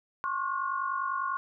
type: tone cluster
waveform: sine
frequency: 1071 / 1121 / 1439 Hz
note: C6 / C#6 / F#6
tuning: +40 / +19 / -49 cents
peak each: -31 / -34 / -35 dBFS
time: 0.24-1.37 s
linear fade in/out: 0 ms
effects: none